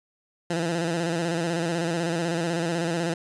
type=tone with vibrato; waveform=15% pulse; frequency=168.3 Hz; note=E3; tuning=36 cents sharp; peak=-18 dBFS; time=0.5-3.14 s; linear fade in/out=5 ms; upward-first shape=square; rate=16 Hz; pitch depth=53 cents each way; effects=resampled to 22050 Hz